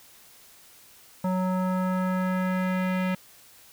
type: tone with low-pass filter sweep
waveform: square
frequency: 185 Hz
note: F#3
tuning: in tune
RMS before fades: -26 dBFS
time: 1.24-3.15 s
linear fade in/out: 5 ms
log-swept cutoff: 990 to 2400 Hz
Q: 1.9
effects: white hiss -53 dBFS RMS until 3.72 s